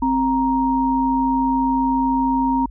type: tone pair together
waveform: sine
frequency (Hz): 263 / 936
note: C4 / A#5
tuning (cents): +9 / +7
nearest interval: octave + minor seventh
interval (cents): 2198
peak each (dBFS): -18 / -19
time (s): 0.02-2.66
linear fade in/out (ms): 5
effects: added 50 Hz sine -34 dBFS peak until 2.7 s